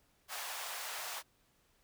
pink high-pass noise, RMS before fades -42 dBFS, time 0.28-1.23 s, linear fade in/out 50 ms, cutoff 680 Hz, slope 24 dB/octave, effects pink hiss -72 dBFS RMS until 1.83 s

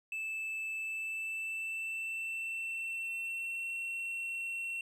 triangle tone with pitch glide, 2631 to 2717 Hz, E7 to F7, -4 to -48 cents, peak -34 dBFS, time 0.12-4.81 s, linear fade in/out 2 ms, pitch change +56 cents, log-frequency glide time 0.74-3.75 s, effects none

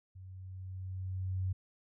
sine tone with level ramp, 93.5 Hz, F#2, 19 cents sharp, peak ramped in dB -47 to -30 dBFS, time 0.15-1.53 s, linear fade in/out 10 ms, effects none

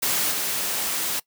white noise with level steps, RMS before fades -23 / -26 dBFS, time 0.02-1.2 s, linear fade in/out 10 ms, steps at 0.31 s, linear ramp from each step 2 ms, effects noise-tail reverb RT60 0.1 s tail -22 dB re dry + high-pass 150 Hz 12 dB/octave

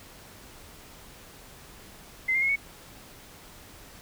sine tone with pitch steps, 2064 / 2115 / 2167 / 2220 Hz, C7 / C7 / C#7 / C#7, -24 / +18 / -40 / +2 cents, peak -22 dBFS, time 2.28-2.56 s, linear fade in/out 10 ms, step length 70 ms, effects pink hiss -49 dBFS RMS until 4.01 s

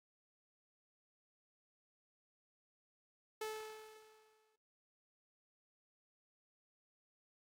sawtooth tone with exponential decay, 434.2 Hz, A4, 23 cents flat, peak -35 dBFS, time 3.41-4.56 s, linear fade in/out 5 ms, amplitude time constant 250 ms, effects AAC 48 kbps

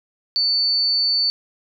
sine tone, 4500 Hz, C#8, 25 cents sharp, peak -16 dBFS, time 0.36-1.3 s, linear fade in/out 0 ms, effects none

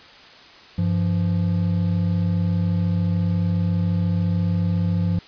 triangle tone pair together, 98 / 172.22 Hz, G2 / F3, 0 / -24 cents, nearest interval minor seventh, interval 976 cents, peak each -19 dBFS, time 0.78-5.19 s, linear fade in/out 5 ms, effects white hiss -45 dBFS RMS until 5.27 s + resampled to 11025 Hz

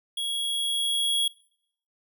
square tone with level ramp, 3322 Hz, G#7, in tune, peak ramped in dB -28 to -22 dBFS, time 0.17-1.28 s, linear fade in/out 5 ms, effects noise-tail reverb RT60 0.7 s tail -23 dB re dry

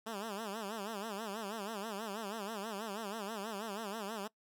10% pulse tone with vibrato, 211.1 Hz, G#3, 29 cents sharp, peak -31 dBFS, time 0.06-4.28 s, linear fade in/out 10 ms, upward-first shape sine, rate 6.2 Hz, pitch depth 150 cents each way, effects noise-tail reverb RT60 0.1 s tail -22 dB re dry

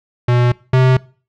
square tone pair in turn, 122 / 129.25 Hz, B2 / C3, -21 / -21 cents, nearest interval minor second, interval 100 cents, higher second, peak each -11 / -9 dBFS, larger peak second, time 0.28-0.52 / 0.73-0.97 s, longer neither, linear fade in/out 5 ms, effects noise-tail reverb RT60 0.4 s tail -23 dB re dry + low-pass 3000 Hz 12 dB/octave

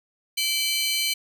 sawtooth tone cluster, 2318 / 3044 / 4132 Hz, D7 / F#7 / C8, -23 / +48 / -22 cents, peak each -24 dBFS, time 0.37-1.14 s, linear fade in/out 10 ms, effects none

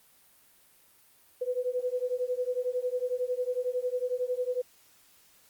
sine beating tone pair, 493.9 / 504.9 Hz, B4 / B4, 0 / +38 cents, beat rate 11 Hz, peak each -31 dBFS, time 1.41-4.62 s, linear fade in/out 10 ms, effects white hiss -61 dBFS RMS until 5.49 s + Opus 32 kbps

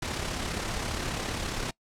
pink noise with amplitude modulation, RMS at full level -30 dBFS, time 0.02-1.71 s, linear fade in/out 5 ms, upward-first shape sine, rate 34.9 Hz, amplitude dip 45%, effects noise-tail reverb RT60 0.1 s tail -23 dB re dry + low-pass 8000 Hz 12 dB/octave

